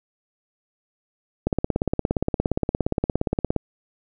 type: click train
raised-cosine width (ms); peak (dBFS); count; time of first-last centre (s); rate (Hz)
2; -7; 37; 1.47-3.563; 17.2
effects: none